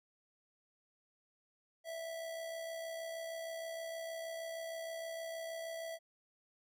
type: tone with amplitude modulation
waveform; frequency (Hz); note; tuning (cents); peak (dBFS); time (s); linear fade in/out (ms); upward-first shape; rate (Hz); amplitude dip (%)
square; 658; E5; -3; -40; 1.84-5.99; 50; sine; 66.4; 40
effects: none